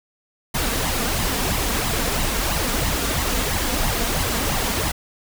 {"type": "noise with flanger", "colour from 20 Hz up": "pink", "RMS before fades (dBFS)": -22, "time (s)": [0.54, 4.92], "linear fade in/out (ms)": 10, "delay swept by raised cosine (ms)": [0.98, 4.38], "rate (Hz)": 3, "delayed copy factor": 0.6, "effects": []}